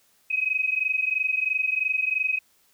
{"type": "tone pair together", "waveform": "sine", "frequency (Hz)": [2520, 2543], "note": ["D#7", "D#7"], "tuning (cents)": [21, 37], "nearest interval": "unison", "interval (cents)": 16, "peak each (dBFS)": -25, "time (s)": [0.3, 2.39], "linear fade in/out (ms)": 10, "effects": ["white hiss -63 dBFS RMS until 2.73 s"]}